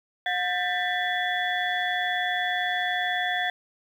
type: tone cluster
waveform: sine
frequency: 722 / 1585 / 1784 / 1974 / 3419 Hz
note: F#5 / G6 / A6 / B6 / G#7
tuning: -43 / +19 / +23 / -1 / +50 cents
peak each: -28 / -34 / -28 / -32 / -32 dBFS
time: 0.26-3.5 s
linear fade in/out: 2 ms
effects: tanh soft clip ceiling -13 dBFS + 9-bit